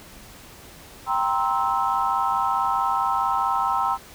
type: chord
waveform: sine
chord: C dominant seventh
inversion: second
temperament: just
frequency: 784.9 / 941.9 / 1046.5 / 1308.1 Hz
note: G5 / Bb5 / C6 / E6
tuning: +2 / +18 / 0 / -14 cents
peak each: -25 dBFS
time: 1.06-3.98 s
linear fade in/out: 50 ms
effects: tanh soft clip ceiling -9 dBFS + pink hiss -45 dBFS RMS until 4.14 s